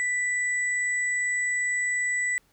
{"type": "tone pair together", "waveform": "sine", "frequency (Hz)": [1975.5, 7902], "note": ["B6", "B8"], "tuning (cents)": [0, 0], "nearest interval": "2 octaves", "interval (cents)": 2400, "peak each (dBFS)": [-24, -33], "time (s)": [0, 2.38], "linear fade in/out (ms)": 0, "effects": ["pink hiss -65 dBFS RMS until 2.52 s"]}